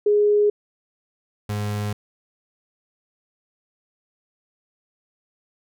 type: tone pair in turn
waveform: sine / 35% pulse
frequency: 415.3 / 104.01 Hz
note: G#4 / G#2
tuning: 0 / +3 cents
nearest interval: 2 octaves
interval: 2397 cents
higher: first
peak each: -14 / -22 dBFS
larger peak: first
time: 0.06-0.5 / 1.49-1.93 s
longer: neither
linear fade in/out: 5 ms
effects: none